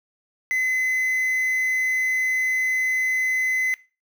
triangle tone with quantisation, 2034 Hz, C7, 50 cents flat, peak -18 dBFS, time 0.51-3.74 s, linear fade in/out 0 ms, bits 7, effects noise-tail reverb RT60 0.3 s tail -19 dB re dry

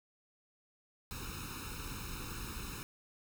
pink noise with comb filter, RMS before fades -43 dBFS, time 1.11-2.83 s, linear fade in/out 0 ms, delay 0.76 ms, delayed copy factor +0.95, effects none

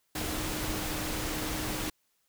sine tone in noise, 308.9 Hz, D#4, 12 cents flat, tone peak -39 dBFS, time 0.15-1.9 s, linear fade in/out 5 ms, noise pink, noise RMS -34 dBFS, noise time 0.15-1.9 s, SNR -8 dB, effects white hiss -74 dBFS RMS until 2.28 s

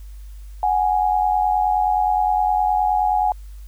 sine tone pair together, 741 / 830.6 Hz, F#5 / G#5, +2 / 0 cents, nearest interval major second, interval 198 cents, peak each -19 / -18 dBFS, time 0.63-3.32 s, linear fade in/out 2 ms, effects added 50 Hz sine -34 dBFS peak until 3.67 s + white hiss -56 dBFS RMS until 3.67 s

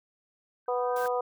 sine tone with exponential growth, 1550 Hz, G6, 20 cents flat, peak -32 dBFS, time 0.66-1.06 s, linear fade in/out 0 ms, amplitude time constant 86 ms
harmonic tone, 246.9 Hz, B3, in tune, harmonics 2 / 3 / 4 / 5, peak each -28 / -32 / -34 / -36 dBFS, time 0.68-1.21 s, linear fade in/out 5 ms
white noise, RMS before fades -46 dBFS, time 0.96-1.08 s, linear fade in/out 2 ms
effects none

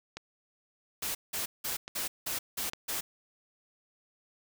click train, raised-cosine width 0.2 ms, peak -22 dBFS, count 4, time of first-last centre 0.17-2.734 s, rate 1.17 Hz
white noise bursts, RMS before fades -34 dBFS, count 7, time 1.02-3.01 s, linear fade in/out 10 ms, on 130 ms, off 180 ms
effects none

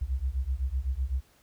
sine beating tone pair, 61.6 / 69.5 Hz, B1 / C#2, -4 / +5 cents, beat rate 7.9 Hz, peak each -30 dBFS, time 0.01-1.21 s, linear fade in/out 10 ms, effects pink hiss -63 dBFS RMS until 1.42 s

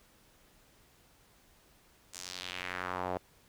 sawtooth tone with band-pass filter sweep, 91 Hz, F#2, 28 cents flat, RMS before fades -39 dBFS, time 2.13-3.18 s, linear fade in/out 10 ms, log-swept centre 7600 to 630 Hz, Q 1.9, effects pink hiss -64 dBFS RMS until 3.48 s

